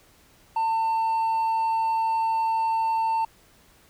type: tone with hard clipping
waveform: sine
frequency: 898 Hz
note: A5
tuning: 35 cents sharp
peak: -22 dBFS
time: 0.56-3.25 s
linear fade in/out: 5 ms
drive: 2 dB
effects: pink hiss -57 dBFS RMS until 3.89 s